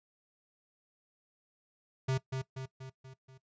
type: tone with echo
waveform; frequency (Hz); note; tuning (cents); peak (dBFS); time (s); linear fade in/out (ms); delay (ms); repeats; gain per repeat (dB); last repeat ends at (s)
square; 131.8; C3; +13; -29; 2.08-2.18; 10; 240; 5; -5; 3.38
effects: noise-tail reverb RT60 0.1 s tail -18 dB re dry + resampled to 16000 Hz